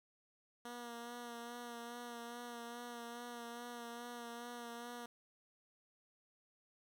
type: tone with vibrato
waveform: 10% pulse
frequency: 238 Hz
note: A#3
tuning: 36 cents sharp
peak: -38 dBFS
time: 0.65-5.06 s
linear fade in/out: 2 ms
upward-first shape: sine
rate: 2.4 Hz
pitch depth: 27 cents each way
effects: none